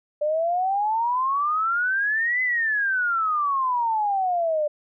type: exponential two-way sweep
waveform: sine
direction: up then down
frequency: 587.3 to 2040 to 587.3 Hz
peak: -20 dBFS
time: 0.21-4.68 s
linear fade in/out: 10 ms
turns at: 2.42 s
effects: none